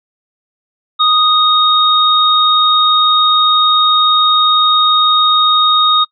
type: tone pair together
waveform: sine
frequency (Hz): 1244.5 / 3729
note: D#6 / A#7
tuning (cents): 0 / 0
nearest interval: octave + perfect fifth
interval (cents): 1900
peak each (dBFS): -10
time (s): 0.99-6.05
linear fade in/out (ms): 20
effects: noise-tail reverb RT60 0.1 s tail -26 dB re dry